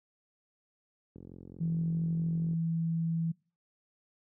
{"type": "click train", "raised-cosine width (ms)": 3, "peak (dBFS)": -34, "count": 62, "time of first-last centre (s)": [1.16, 2.534], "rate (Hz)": 44.4}
{"type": "tone", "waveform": "sine", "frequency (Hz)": 164.81, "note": "E3", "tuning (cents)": 0, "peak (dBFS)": -28, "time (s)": [1.6, 3.32], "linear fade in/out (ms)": 10}
{"effects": ["noise-tail reverb RT60 0.4 s tail -26 dB re dry", "high-pass 80 Hz 12 dB/octave"]}